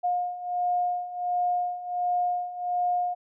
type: beating tone pair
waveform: sine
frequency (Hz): 713 / 714.4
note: F5 / F5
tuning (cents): +36 / +39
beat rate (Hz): 1.4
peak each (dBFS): -30 / -26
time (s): 0.03-3.15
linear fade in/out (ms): 20
effects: none